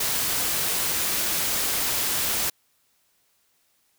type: noise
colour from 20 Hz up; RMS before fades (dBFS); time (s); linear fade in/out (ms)
white; -25; 0-2.5; 5
effects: white hiss -67 dBFS RMS until 3.98 s